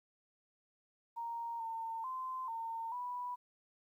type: tone with pitch steps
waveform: sine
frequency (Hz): 931 / 906 / 1034 / 910 / 984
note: A#5 / A#5 / C6 / A#5 / B5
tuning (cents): -2 / -50 / -21 / -42 / -7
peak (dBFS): -38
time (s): 1.16-3.36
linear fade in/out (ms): 20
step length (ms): 440
effects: 12-bit